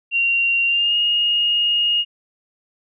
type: tone with pitch glide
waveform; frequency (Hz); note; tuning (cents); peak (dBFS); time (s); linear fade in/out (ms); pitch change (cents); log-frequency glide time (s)
sine; 2760 to 2857; F7 to F7; -21 to +39; -15; 0.11-2.05; 50; +60; 0.66-0.96
effects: none